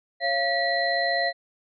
sine tone cluster, 551 / 686 / 1936 / 4094 Hz, C#5 / F5 / B6 / C8, -11 / -31 / -35 / -38 cents, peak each -30 / -25 / -26 / -30 dBFS, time 0.2-1.33 s, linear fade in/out 50 ms, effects none

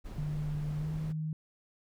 brown noise, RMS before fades -42 dBFS, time 0.04-1.13 s, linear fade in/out 20 ms
sine tone with pitch glide, 149.5 to 156.12 Hz, D3 to D#3, +31 to +6 cents, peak -32 dBFS, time 0.18-1.33 s, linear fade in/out 2 ms, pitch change +75 cents, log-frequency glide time 0.78-0.91 s
effects none

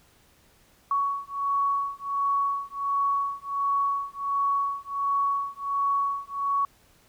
sine beating tone pair, 1118 / 1119.4 Hz, C#6 / C#6, +14 / +17 cents, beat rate 1.4 Hz, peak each -27 dBFS, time 0.91-6.65 s, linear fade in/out 2 ms, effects pink hiss -60 dBFS RMS until 7.08 s

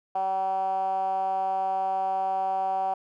10% pulse tone with band-pass filter, 191 Hz, G3, 45 cents flat, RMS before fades -27 dBFS, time 0.15-2.94 s, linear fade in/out 5 ms, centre 770 Hz, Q 7.5, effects none

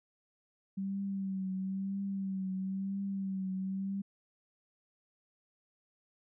sine tone with vibrato, 192.9 Hz, G3, 28 cents flat, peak -33 dBFS, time 0.77-4.02 s, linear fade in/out 10 ms, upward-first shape triangle, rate 1 Hz, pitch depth 47 cents each way, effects none

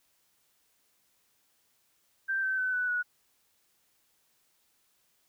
sine tone with pitch steps, 1568 / 1541.1 / 1514.6 / 1488.6 / 1463 Hz, G6 / G6 / F#6 / F#6 / F#6, 0 / -30 / +40 / +10 / -20 cents, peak -27 dBFS, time 2.28-3.03 s, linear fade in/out 20 ms, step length 150 ms, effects white hiss -71 dBFS RMS until 5.28 s

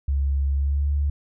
sine tone with pitch glide, 69.3 to 71.83 Hz, C#2 to D2, 0 to -38 cents, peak -19 dBFS, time 0.08-1.1 s, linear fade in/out 5 ms, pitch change +62 cents, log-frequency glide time 0.55-0.89 s, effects none

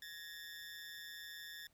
20% pulse ring-modulated tone, 1769 Hz, A6, 9 cents sharp, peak -40 dBFS, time 0.02-1.67 s, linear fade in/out 2 ms, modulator 79.9 Hz, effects pink hiss -75 dBFS RMS until 1.73 s

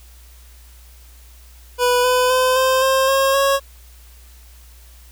25% pulse tone with pitch steps, 492.8 / 502 / 511.4 / 520.9 / 530.6 / 540.5 / 550.6 Hz, B4 / B4 / C5 / C5 / C5 / C#5 / C#5, -4 / +28 / -40 / -8 / +24 / -44 / -12 cents, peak -10 dBFS, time 1.78-3.6 s, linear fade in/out 50 ms, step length 260 ms, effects added 60 Hz sine -42 dBFS peak until 5.11 s + white hiss -50 dBFS RMS until 5.11 s

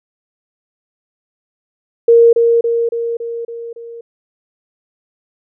sine tone with echo, 465.8 Hz, A#4, 1 cent flat, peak -4 dBFS, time 2.08-2.33 s, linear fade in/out 5 ms, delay 280 ms, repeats 6, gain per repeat -4 dB, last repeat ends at 4.01 s, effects none

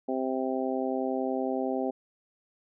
harmonic tone, 130.81 Hz, C3, in tune, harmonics 2 / 3 / 4 / 5 / 6, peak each -31 / -33 / -34 / -35 / -36 dBFS, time 0.08-1.91 s, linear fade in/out 10 ms, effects none

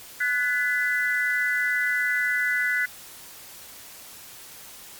sine tone cluster, 1480 / 1717 / 2001 Hz, F#6 / A6 / B6, 0 / -43 / +22 cents, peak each -25 / -29 / -25 dBFS, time 0.2-2.86 s, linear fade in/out 10 ms, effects white hiss -44 dBFS RMS until 4.99 s + Opus 48 kbps

